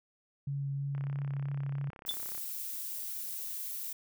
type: tone with vibrato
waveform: sine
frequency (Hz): 139.5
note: C#3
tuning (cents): +11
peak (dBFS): -32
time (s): 0.47-1.9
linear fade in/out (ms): 5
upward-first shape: sine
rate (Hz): 3.1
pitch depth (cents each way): 10
type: click train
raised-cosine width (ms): 0.5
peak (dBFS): -34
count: 49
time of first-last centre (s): 0.95-2.379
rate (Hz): 33.6
type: noise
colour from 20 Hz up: violet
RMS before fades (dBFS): -39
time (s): 2.06-3.93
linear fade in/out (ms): 5
type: tone with exponential decay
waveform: sine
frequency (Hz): 3500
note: A7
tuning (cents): -10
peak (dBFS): -26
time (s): 2.09-2.17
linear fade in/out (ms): 1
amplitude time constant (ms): 16
effects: none